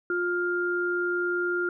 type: tone pair together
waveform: sine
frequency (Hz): 353.6 / 1402.6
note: F4 / F6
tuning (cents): +22 / +7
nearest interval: 2 octaves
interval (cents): 2385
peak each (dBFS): -27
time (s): 0.1-1.69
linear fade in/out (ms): 2
effects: none

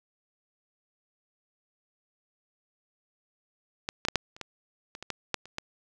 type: clicks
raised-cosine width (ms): 0.2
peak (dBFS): -13 / -10 / -7 / -6 / -30 / -18 / -23 / -22 / -14 / -9 / -29 / -15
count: 12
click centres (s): 3.889 / 4.051 / 4.085 / 4.157 / 4.365 / 4.413 / 4.951 / 5.026 / 5.103 / 5.343 / 5.456 / 5.584
effects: none

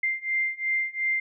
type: beating tone pair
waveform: sine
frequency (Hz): 2093 / 2095.8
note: C7 / C7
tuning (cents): 0 / +2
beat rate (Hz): 2.8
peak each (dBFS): -28 / -27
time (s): 0.03-1.2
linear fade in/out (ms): 5
effects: none

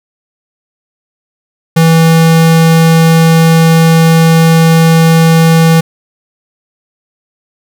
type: tone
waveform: square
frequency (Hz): 163.5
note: E3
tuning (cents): -14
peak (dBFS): -4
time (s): 1.76-5.81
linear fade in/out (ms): 10
effects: none

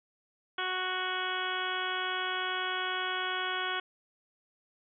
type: harmonic tone with a mistuned harmonic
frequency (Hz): 369.8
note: F#4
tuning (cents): -1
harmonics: 1 / 2 / 3 / 4 / 5 / 6 / 7 / 8 / 9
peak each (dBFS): -41 / -40 / -37 / -35 / -42 / -42 / -46 / -41 / -39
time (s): 0.58-3.8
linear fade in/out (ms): 5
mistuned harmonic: 7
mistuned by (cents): -18
effects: none

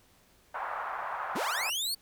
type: band-pass noise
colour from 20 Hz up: white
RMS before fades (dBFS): -36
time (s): 0.54-1.7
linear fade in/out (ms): 5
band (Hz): 740 to 1300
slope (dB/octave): 24
type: linear sweep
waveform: sawtooth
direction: up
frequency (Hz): 130.81 to 4564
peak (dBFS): -27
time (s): 1.35-1.95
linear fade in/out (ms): 10
effects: pink hiss -63 dBFS RMS until 2.01 s

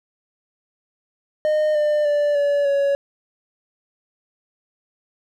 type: tone with pitch steps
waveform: triangle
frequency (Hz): 612 / 598.7 / 585.7 / 573 / 560.6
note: D#5 / D5 / D5 / D5 / C#5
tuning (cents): -29 / +33 / -5 / -43 / +19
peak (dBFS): -14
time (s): 1.45-2.95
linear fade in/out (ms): 0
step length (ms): 300
effects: none

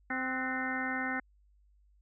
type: harmonic tone with a mistuned harmonic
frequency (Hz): 259.9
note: C4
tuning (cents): -11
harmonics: 1 / 2 / 3 / 4 / 5 / 6 / 7 / 8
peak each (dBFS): -37 / -46 / -40 / -47 / -43 / -38 / -37 / -41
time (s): 0.1-1.2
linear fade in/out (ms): 5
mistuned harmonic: 6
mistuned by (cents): -73
effects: added 50 Hz sine -62 dBFS peak until 2.01 s

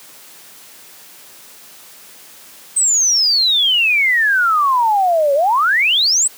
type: exponential two-way sweep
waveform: sine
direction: down then up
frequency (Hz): 8372 to 545 to 8372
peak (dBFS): -11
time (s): 2.76-6.28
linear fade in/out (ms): 10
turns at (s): 5.34
effects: white hiss -41 dBFS RMS until 6.37 s + high-pass 150 Hz 12 dB/octave

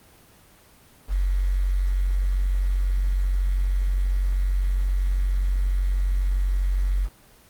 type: tone with quantisation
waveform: sine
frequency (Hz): 46.25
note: F#1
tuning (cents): 0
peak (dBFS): -19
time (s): 1.08-7.09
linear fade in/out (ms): 50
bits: 7
effects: pink hiss -53 dBFS RMS until 7.49 s + Opus 24 kbps

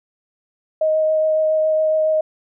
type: tone with vibrato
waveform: sine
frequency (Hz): 626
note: D#5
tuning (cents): +10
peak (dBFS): -14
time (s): 0.81-2.21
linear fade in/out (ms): 5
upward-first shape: triangle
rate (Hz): 7.2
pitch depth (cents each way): 11
effects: none

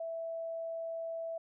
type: tone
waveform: sine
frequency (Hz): 659.3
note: E5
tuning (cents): 0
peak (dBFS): -36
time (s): 0-1.38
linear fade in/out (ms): 5
effects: none

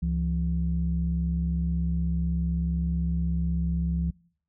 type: tone pair together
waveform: sine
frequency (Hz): 68.7 / 169.45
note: C#2 / E3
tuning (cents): -15 / +48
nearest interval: octave + major third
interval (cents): 1563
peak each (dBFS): -26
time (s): 0.02-4.11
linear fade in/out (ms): 10
effects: noise-tail reverb RT60 0.6 s tail -25 dB re dry + tanh soft clip ceiling -16 dBFS

